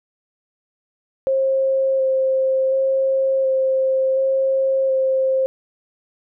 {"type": "tone with vibrato", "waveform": "sine", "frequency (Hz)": 531, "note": "C5", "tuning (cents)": 25, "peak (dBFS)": -15, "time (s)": [1.27, 5.46], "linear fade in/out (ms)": 0, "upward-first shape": "square", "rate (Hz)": 0.69, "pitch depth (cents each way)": 10, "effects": []}